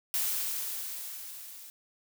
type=noise with level ramp; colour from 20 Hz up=blue; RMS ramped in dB=-29 to -48 dBFS; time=0.14-1.7 s; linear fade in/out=0 ms; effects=none